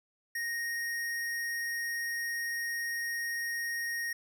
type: tone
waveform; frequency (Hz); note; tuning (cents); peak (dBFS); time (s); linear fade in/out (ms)
square; 1864.7; A#6; 0; -33; 0.35-4.13; 5
effects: 12-bit